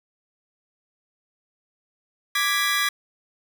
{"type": "chord", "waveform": "25% pulse", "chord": "G# diminished", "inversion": "second", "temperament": "equal", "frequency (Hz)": [1174.7, 1661.2, 1975.5], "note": ["D6", "G#6", "B6"], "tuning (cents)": [0, 0, 0], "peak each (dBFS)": [-22, -21, -21], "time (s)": [2.35, 2.89], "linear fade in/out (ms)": 5, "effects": []}